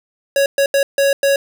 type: tone bursts at uneven times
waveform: square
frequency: 555 Hz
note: C#5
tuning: 2 cents sharp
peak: -12 dBFS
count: 5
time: 0.36-0.46 / 0.58-0.66 / 0.74-0.83 / 0.98-1.13 / 1.23-1.36 s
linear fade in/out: 2 ms
effects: none